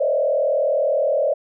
sine tone with frequency modulation, 580 Hz, D5, 22 cents flat, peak -16 dBFS, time 0-1.34 s, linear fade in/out 10 ms, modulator 39.8 Hz, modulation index 1.6, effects none

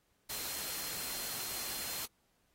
sine tone in noise, 4166 Hz, C8, 8 cents flat, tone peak -48 dBFS, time 0.29-2.06 s, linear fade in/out 10 ms, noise white, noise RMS -40 dBFS, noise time 0.29-2.06 s, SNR -11 dB, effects pink hiss -75 dBFS RMS until 2.54 s + AAC 48 kbps

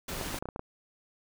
pink noise, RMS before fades -37 dBFS, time 0.08-0.39 s, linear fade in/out 5 ms
clicks, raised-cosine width 1 ms, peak -22 dBFS, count 7, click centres 0.212 / 0.344 / 0.425 / 0.456 / 0.488 / 0.561 / 0.594 s
effects none

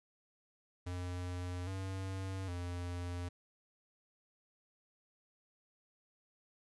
square tone with pitch steps, 89.6 / 95.5 / 88.2 Hz, F2 / G2 / F2, +45 / -45 / +18 cents, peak -39 dBFS, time 0.86-3.29 s, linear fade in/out 10 ms, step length 810 ms, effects resampled to 22050 Hz + 12-bit

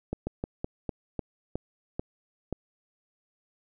slowing click train, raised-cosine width 2 ms, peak -17 dBFS, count 9, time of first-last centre 0.13-2.527 s, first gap 140 ms, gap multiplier 1.21, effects none

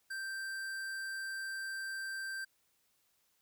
sine tone with tanh clipping, 1568 Hz, G6, in tune, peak -40 dBFS, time 0.1-2.45 s, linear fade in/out 10 ms, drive 18 dB, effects white hiss -75 dBFS RMS until 3.41 s

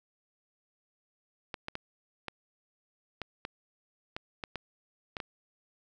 clicks, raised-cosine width 0.3 ms, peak -20 dBFS, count 11, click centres 1.542 / 1.684 / 1.754 / 2.283 / 3.217 / 3.451 / 4.165 / 4.438 / 4.557 / 5.168 / 5.202 s, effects none

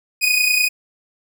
sawtooth tone pair together, 2470 / 2500 Hz, D#7 / D#7, -13 / +8 cents, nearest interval unison, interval 21 cents, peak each -14 dBFS, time 0.21-0.69 s, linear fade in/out 20 ms, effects none

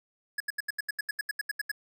square tone bursts, 1691 Hz, G#6, 31 cents sharp, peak -29 dBFS, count 14, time 0.38-1.716 s, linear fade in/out 5 ms, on 23 ms, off 78 ms, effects none

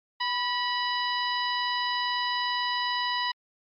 harmonic tone with a mistuned harmonic, 987.8 Hz, B5, in tune, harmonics 1 / 2 / 3 / 4 / 5, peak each -29 / -32 / -34 / -35 / -36 dBFS, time 0.2-3.32 s, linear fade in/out 10 ms, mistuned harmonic 2, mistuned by -36 cents, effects Opus 48 kbps

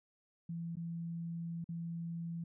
sine tone with dropouts, 168 Hz, E3, 33 cents sharp, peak -38 dBFS, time 0.49-2.44 s, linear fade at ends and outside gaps 5 ms, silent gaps 0.756-0.768 / 1.643-1.689 s, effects none

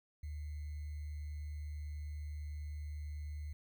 sine tone with sample-and-hold, 74.6 Hz, D2, 28 cents sharp, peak -40 dBFS, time 0.23-3.53 s, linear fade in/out 5 ms, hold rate 2100 Hz, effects none

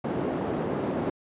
white band-pass noise, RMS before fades -29 dBFS, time 0.04-1.1 s, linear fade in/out 5 ms, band 150 to 450 Hz, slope 12 dB/octave, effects resampled to 8000 Hz

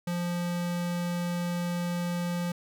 square tone, 174.61 Hz, F3, in tune, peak -29 dBFS, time 0.07-2.52 s, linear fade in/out 5 ms, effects none

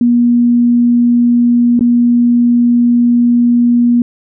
sine tone with dropouts, 239.8 Hz, A#3, 49 cents sharp, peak -6 dBFS, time 0.01-4.02 s, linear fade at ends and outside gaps 2 ms, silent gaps 1.793-1.808 s, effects none

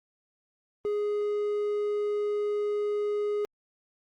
triangle tone, 415.3 Hz, G#4, in tune, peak -24 dBFS, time 0.85-3.45 s, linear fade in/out 0 ms, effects Opus 32 kbps

